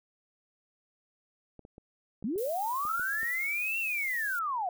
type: clicks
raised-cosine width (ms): 2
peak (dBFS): -35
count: 8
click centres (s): 1.593 / 1.651 / 1.781 / 2.226 / 2.359 / 2.852 / 2.996 / 3.231
type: linear two-way sweep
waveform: sine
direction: up then down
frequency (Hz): 186.3 to 2753 to 685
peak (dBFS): -29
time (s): 2.24-4.69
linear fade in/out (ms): 2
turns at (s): 3.79
type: noise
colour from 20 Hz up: violet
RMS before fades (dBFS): -43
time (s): 2.38-4.39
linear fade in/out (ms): 0
type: tone with exponential decay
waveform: sine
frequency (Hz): 1359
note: F6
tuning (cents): -48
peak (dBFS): -35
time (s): 2.89-3.91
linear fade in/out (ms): 2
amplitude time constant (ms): 220
effects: none